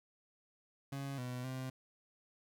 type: tone with pitch steps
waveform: 30% pulse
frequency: 138.2 / 124.9 / 130.2 Hz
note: C#3 / B2 / C3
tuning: -5 / +20 / -8 cents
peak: -37 dBFS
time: 0.92-1.7 s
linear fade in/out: 5 ms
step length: 260 ms
effects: none